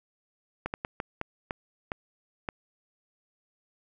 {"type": "slowing click train", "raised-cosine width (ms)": 0.5, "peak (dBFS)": -16, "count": 8, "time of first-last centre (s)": [0.66, 2.488], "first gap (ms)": 79, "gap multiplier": 1.39, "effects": []}